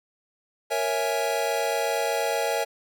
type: chord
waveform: square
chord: A# half-diminished seventh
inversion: none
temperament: equal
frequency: 466.2 / 554.4 / 659.3 / 830.6 Hz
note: A#4 / C#5 / E5 / G#5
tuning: 0 / 0 / 0 / 0 cents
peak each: -30 dBFS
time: 0.7-2.65 s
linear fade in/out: 20 ms
effects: none